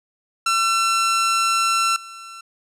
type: tone with level steps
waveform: sawtooth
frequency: 1350 Hz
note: E6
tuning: 41 cents sharp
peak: -13 / -32 dBFS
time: 0.46-2.41 s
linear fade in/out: 5 ms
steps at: 1.96 s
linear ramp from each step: 2 ms
effects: low-pass 10000 Hz 12 dB/octave